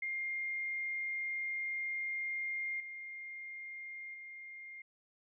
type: tone with level steps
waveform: sine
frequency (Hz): 2117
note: C7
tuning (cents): +20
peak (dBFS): -35 / -43 / -46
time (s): 0.02-4.82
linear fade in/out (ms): 5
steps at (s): 2.8 / 4.14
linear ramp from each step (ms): 2
effects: none